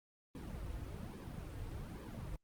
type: noise with flanger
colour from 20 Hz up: brown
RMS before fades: -45 dBFS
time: 0.35-2.36 s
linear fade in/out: 2 ms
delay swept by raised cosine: 1.4 to 5.3 ms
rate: 1.2 Hz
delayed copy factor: -0.8
effects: Opus 32 kbps